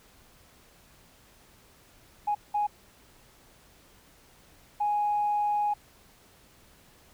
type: tone bursts at uneven times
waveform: sine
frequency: 830.6 Hz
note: G#5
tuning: in tune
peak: -23 dBFS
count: 3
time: 2.27-2.35 / 2.54-2.67 / 4.8-5.74 s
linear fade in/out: 10 ms
effects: tanh soft clip ceiling -19 dBFS + pink hiss -58 dBFS RMS until 7.13 s